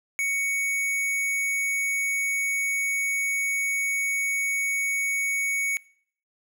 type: tone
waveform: square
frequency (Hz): 2230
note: C#7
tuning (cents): +10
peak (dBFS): -24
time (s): 0.19-5.77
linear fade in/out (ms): 0
effects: noise-tail reverb RT60 0.6 s tail -24 dB re dry